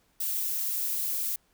violet noise with amplitude modulation, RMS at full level -29 dBFS, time 0.2-1.36 s, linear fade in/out 5 ms, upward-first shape sine, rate 183 Hz, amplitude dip 25%, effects pink hiss -68 dBFS RMS until 1.53 s

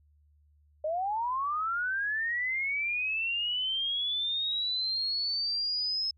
sine linear sweep, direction up, 598 to 5200 Hz, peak -28 dBFS, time 0.84-6.11 s, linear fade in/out 5 ms, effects added 74 Hz sine -61 dBFS peak until 6.17 s

